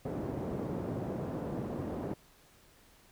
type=band-pass noise; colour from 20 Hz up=pink; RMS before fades=-37 dBFS; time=0.05-2.14 s; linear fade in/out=5 ms; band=130 to 520 Hz; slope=12 dB/octave; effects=pink hiss -62 dBFS RMS until 3.11 s